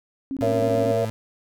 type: tone bursts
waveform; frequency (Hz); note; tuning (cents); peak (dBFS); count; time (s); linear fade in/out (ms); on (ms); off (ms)
sine; 271.2; C#4; -38; -25; 8; 0.31-0.913; 0; 57; 21
type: tone with vibrato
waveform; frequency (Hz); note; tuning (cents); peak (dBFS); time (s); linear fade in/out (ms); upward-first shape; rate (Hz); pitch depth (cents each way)
30% pulse; 111.4; A2; +22; -24; 0.41-1.1; 0; square; 8.9; 34
type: chord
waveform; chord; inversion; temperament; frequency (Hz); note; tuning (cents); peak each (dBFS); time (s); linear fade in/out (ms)
sine; A# diminished; none; just; 466.2 / 559.4 / 671.3; A#4 / C#5 / E5; 0 / +16 / +31; -24; 0.42-1.05; 2
effects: none